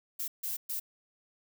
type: noise bursts at uneven times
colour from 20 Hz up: violet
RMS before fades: -35 dBFS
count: 3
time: 0.19-0.28 / 0.43-0.57 / 0.69-0.8 s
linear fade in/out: 10 ms
effects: none